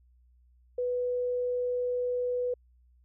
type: tone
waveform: sine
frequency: 493.9 Hz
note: B4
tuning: in tune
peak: -27 dBFS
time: 0.78-2.54 s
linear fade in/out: 5 ms
effects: added 61 Hz sine -59 dBFS peak until 3.04 s